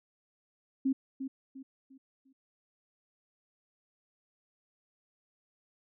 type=tone with echo; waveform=sine; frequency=267.4 Hz; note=C4; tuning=38 cents sharp; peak=-25 dBFS; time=0.85-0.93 s; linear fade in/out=10 ms; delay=350 ms; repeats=4; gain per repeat=-9 dB; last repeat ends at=2.33 s; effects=none